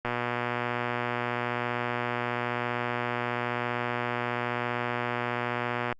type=click train; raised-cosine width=0.5 ms; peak=-14 dBFS; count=712; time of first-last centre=0.05-5.926 s; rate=121 Hz; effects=Opus 48 kbps